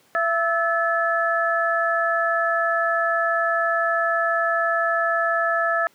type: tone cluster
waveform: sine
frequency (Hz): 672 / 1309 / 1727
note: E5 / E6 / A6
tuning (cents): +33 / -13 / -33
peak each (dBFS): -23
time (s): 0.15-5.87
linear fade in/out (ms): 0
effects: pink hiss -58 dBFS RMS until 5.94 s + high-pass 200 Hz 12 dB/octave